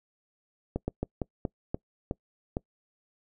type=slowing click train; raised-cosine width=2 ms; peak=-16 dBFS; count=8; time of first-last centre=0.76-2.569 s; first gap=120 ms; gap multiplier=1.25; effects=noise-tail reverb RT60 0.1 s tail -25 dB re dry